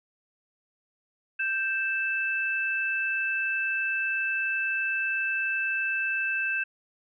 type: tone pair together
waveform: sine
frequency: 1568 / 2637 Hz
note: G6 / E7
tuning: 0 / 0 cents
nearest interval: major sixth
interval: 900 cents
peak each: -28 dBFS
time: 1.39-6.64 s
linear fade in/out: 10 ms
effects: none